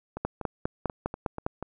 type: two click trains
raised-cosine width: 1 ms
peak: -13 / -20 dBFS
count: 7 / 7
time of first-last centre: 0.25-1.465 / 0.17-1.626 s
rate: 4.94 / 4.12 Hz
effects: none